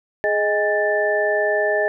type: tone cluster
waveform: sine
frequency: 419.5 / 624 / 814 / 1765 Hz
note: G#4 / D#5 / G#5 / A6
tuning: +17 / +5 / -35 / +5 cents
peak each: -22 / -20 / -28 / -22 dBFS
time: 0.24-1.88 s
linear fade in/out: 0 ms
effects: none